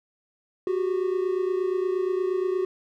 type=tone pair together; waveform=triangle; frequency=367.3 / 395.8 Hz; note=F#4 / G4; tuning=-13 / +17 cents; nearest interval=minor second; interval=130 cents; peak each=-22 / -27 dBFS; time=0.67-2.65 s; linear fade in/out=2 ms; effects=none